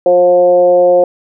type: tone with frequency modulation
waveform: sine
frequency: 534 Hz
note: C5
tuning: 35 cents sharp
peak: -5 dBFS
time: 0.06-1.04 s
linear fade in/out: 2 ms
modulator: 178 Hz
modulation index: 0.65
effects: none